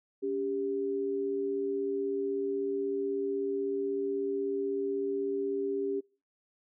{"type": "tone pair together", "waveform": "sine", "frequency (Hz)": [280.5, 396.7], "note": ["C#4", "G4"], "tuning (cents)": [21, 21], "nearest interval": "tritone", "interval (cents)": 600, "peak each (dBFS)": [-36, -30], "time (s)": [0.22, 6.01], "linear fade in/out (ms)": 20, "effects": ["noise-tail reverb RT60 0.4 s tail -26 dB re dry"]}